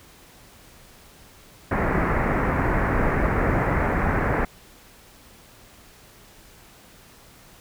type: low-pass noise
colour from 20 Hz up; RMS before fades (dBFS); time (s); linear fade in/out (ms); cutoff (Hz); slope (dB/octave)
pink; -22; 1.71-4.45; 5; 2100; 48
effects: pink hiss -50 dBFS RMS until 7.6 s